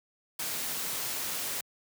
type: noise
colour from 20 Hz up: white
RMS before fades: -34 dBFS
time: 0.39-1.61 s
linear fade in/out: 5 ms
effects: high-pass 100 Hz 12 dB/octave